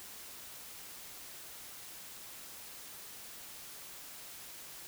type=silence; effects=white hiss -49 dBFS RMS until 4.87 s